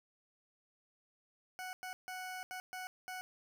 20% pulse tone bursts at uneven times, 740 Hz, F#5, in tune, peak -37 dBFS, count 6, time 1.59-1.73 / 1.83-1.93 / 2.08-2.43 / 2.51-2.6 / 2.73-2.87 / 3.08-3.21 s, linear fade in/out 0 ms, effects none

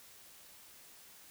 silence, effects white hiss -57 dBFS RMS until 1.3 s

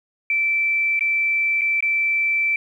sine tone with dropouts, 2330 Hz, D7, 14 cents flat, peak -17 dBFS, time 0.3-2.56 s, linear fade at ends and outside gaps 2 ms, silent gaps 0.993-1.008 / 1.611-1.616 / 1.806-1.825 s, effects 9-bit

